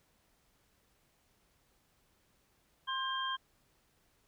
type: tone cluster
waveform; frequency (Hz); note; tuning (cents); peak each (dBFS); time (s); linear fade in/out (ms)
sine; 1053 / 1602 / 3185; C6 / G6 / G7; +11 / +37 / +27; -36 / -40 / -38; 2.87-3.37; 20
effects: pink hiss -72 dBFS RMS until 4.27 s